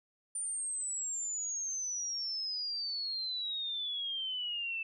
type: exponential sweep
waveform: sine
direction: down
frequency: 9210 to 2637 Hz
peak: -34 dBFS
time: 0.35-4.83 s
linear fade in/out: 5 ms
effects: none